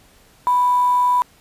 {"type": "tone with quantisation", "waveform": "sine", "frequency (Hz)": 987.8, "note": "B5", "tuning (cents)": 0, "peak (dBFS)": -13, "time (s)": [0.47, 1.22], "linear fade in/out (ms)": 0, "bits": 6, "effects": ["pink hiss -52 dBFS RMS until 1.4 s", "resampled to 32000 Hz"]}